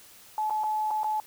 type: tone with dropouts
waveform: sine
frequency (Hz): 859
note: A5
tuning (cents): -42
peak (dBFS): -25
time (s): 0.38-1.2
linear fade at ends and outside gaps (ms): 1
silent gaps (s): 0.498-0.506 / 0.636-0.64 / 0.907-0.911 / 1.033-1.043
effects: white hiss -52 dBFS RMS until 1.26 s